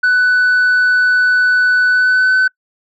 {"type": "tone with pitch glide", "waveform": "sine", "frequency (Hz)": [1492, 1514.6], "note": ["F#6", "F#6"], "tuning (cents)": [14, 40], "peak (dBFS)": -6, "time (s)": [0.03, 2.48], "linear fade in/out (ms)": 10, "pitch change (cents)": 26, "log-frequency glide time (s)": [1.89, 2.36], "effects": ["noise-tail reverb RT60 0.1 s tail -26 dB re dry", "tanh soft clip ceiling -8 dBFS"]}